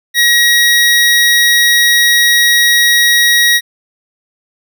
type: tone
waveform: 25% pulse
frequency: 1900 Hz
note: A#6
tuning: 33 cents sharp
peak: -3 dBFS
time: 0.14-3.61 s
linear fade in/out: 50 ms
effects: none